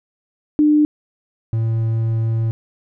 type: tone pair in turn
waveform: sine / triangle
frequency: 300 / 112.89 Hz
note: D4 / A2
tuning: +37 / +45 cents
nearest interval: octave + perfect fourth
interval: 1692 cents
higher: first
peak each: -10 / -14 dBFS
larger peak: first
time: 0.59-0.85 / 1.53-2.51 s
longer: second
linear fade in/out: 0 ms
effects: none